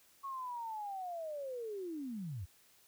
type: linear sweep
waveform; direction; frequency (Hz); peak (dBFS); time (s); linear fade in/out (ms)
sine; down; 1108.7 to 77; -39; 0.23-2.46; 20
effects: white hiss -66 dBFS RMS until 2.87 s